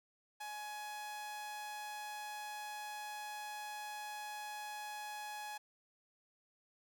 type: tone with amplitude modulation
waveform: sawtooth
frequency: 840 Hz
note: G#5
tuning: 19 cents sharp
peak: -38 dBFS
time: 0.4-5.58 s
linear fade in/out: 10 ms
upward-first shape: sine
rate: 236 Hz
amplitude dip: 30%
effects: none